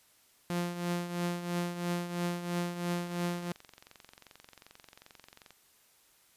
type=tone with tremolo; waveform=sawtooth; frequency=174.61 Hz; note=F3; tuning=in tune; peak=-25 dBFS; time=0.5-3.52 s; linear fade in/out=0 ms; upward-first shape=triangle; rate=3 Hz; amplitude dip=70%
type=click train; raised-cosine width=0.2 ms; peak=-33 dBFS; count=59; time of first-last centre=2.94-5.506 s; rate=22.6 Hz
effects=white hiss -65 dBFS RMS until 6.36 s + resampled to 32000 Hz